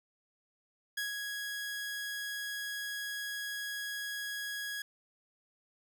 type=tone with ADSR envelope; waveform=sawtooth; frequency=1661.2 Hz; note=G#6; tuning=in tune; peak=-29 dBFS; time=0.97-4.82 s; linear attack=8 ms; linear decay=140 ms; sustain=-4 dB; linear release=3 ms; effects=none